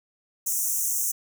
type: high-pass noise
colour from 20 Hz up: pink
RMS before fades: -26 dBFS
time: 0.46-1.12 s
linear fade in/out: 10 ms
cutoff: 5900 Hz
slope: 96 dB/octave
effects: none